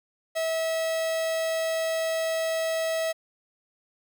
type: tone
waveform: 45% pulse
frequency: 648 Hz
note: E5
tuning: 30 cents flat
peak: -25 dBFS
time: 0.35-3.13 s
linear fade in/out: 20 ms
effects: none